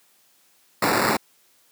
blue noise with sample-and-hold, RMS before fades -20 dBFS, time 0.82-1.17 s, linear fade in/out 5 ms, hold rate 3150 Hz, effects white hiss -60 dBFS RMS until 1.71 s + high-pass 150 Hz 12 dB/octave

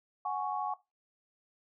sine chord, F# suspended second, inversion none, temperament just, 740 / 832.5 / 1110 Hz, F#5 / G#5 / C#6, 0 / +4 / +2 cents, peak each -36 / -35 / -36 dBFS, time 0.25-0.74 s, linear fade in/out 5 ms, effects noise-tail reverb RT60 0.2 s tail -17 dB re dry

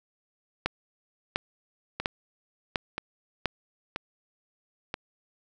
two click trains, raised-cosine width 0.3 ms, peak -15 / -9 dBFS, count 4 / 5, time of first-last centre 2-4.941 / 0.66-3.457 s, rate 1.02 / 1.43 Hz, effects none

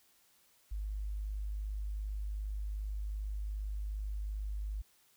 sine tone, 51.3 Hz, G#1, 21 cents flat, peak -35 dBFS, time 0.71-4.82 s, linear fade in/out 10 ms, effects white hiss -68 dBFS RMS until 5.16 s

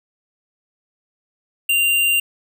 square tone, 2782 Hz, F7, 7 cents flat, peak -15 dBFS, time 1.69-2.2 s, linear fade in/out 5 ms, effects 9-bit

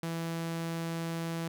sawtooth tone, 165.8 Hz, E3, 10 cents sharp, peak -29 dBFS, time 0.03-1.48 s, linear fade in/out 2 ms, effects none

